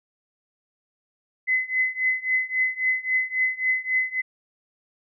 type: tone with tremolo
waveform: sine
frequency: 2032 Hz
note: B6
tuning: 49 cents sharp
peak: -17 dBFS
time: 1.47-4.22 s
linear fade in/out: 20 ms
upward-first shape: triangle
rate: 3.7 Hz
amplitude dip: 95%
effects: none